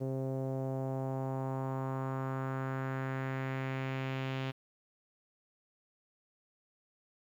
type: tone with low-pass filter sweep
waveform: sawtooth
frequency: 132.7 Hz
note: C3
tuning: 25 cents sharp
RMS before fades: -36 dBFS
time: 0-4.52 s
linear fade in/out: 20 ms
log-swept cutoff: 490 to 3100 Hz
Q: 2.1
effects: 11-bit